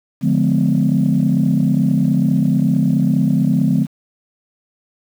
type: chord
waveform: sine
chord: D diminished seventh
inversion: none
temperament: just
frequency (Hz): 146.83 / 176.2 / 211.4 / 253.7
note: D3 / F3 / Ab3 / Cb4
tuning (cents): 0 / +16 / +31 / +47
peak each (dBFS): -17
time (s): 0.21-3.87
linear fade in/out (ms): 50
effects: tanh soft clip ceiling -5 dBFS + 7-bit